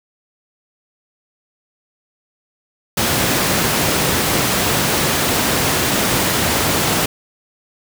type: high-pass noise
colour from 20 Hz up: pink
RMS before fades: -17 dBFS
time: 2.97-7.06 s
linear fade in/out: 5 ms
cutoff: 100 Hz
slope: 12 dB/octave
effects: none